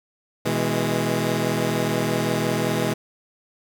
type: chord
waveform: 15% pulse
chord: E major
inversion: second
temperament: equal with one note detuned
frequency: 123.47 / 162.64 / 207.7 Hz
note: B2 / E3 / G#3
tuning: 0 / -23 / 0 cents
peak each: -19 dBFS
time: 0.45-2.94 s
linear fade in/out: 10 ms
effects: none